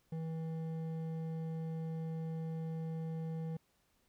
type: tone with hard clipping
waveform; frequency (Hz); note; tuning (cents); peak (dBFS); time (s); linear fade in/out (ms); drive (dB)
triangle; 161.7; E3; -33; -39; 0.12-3.57; 5; 12
effects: pink hiss -75 dBFS RMS until 4.08 s